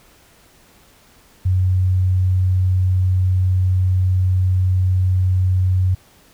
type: tone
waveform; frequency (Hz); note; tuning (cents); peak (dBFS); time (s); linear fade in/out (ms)
sine; 92.5; F#2; 0; -13; 1.45-5.95; 10
effects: pink hiss -51 dBFS RMS until 6.33 s